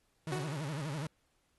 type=tone with vibrato; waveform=40% pulse; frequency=147.9 Hz; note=D3; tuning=13 cents sharp; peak=-35 dBFS; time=0.27-1.07 s; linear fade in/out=2 ms; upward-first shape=sine; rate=12 Hz; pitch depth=170 cents each way
type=tone with exponential decay; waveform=sawtooth; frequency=370 Hz; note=F#4; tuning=in tune; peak=-30 dBFS; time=0.32-0.76 s; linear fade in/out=0 ms; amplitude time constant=95 ms
effects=pink hiss -75 dBFS RMS until 1.58 s + AAC 32 kbps